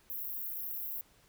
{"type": "high-pass noise", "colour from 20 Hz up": "pink", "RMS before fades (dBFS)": -39, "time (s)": [0.1, 1.01], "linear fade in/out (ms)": 0, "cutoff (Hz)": 12000, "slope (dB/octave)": 96, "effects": ["pink hiss -65 dBFS RMS until 1.28 s"]}